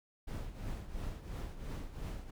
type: noise with tremolo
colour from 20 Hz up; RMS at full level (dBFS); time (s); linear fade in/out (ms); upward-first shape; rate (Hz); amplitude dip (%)
brown; -38; 0.27-2.31; 10; triangle; 2.9; 75
effects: none